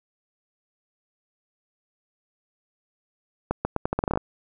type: accelerating click train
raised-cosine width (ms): 1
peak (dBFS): -9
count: 12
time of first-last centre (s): 3.51-4.174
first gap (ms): 140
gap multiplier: 0.81
effects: none